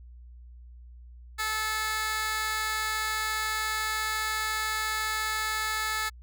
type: tone with high-pass filter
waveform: 15% pulse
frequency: 434.2 Hz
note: A4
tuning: 23 cents flat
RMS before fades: -30 dBFS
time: 1.38-6.1 s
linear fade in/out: 20 ms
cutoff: 1600 Hz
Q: 1.1
effects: added 60 Hz sine -45 dBFS peak until 6.22 s